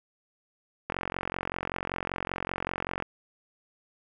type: click train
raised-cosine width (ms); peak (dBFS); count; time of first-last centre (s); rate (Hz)
0.5; -15; 97; 0.9-3.024; 45.2
effects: none